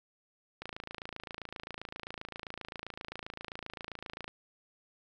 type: click train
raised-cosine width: 0.3 ms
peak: -24 dBFS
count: 102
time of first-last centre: 0.62-4.279 s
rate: 27.6 Hz
effects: none